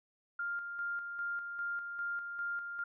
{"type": "tone with tremolo", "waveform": "sine", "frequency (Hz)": 1400, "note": "F6", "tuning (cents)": 4, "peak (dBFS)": -34, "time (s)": [0.39, 2.84], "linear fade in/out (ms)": 5, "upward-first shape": "square", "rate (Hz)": 2.5, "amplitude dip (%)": 45, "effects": []}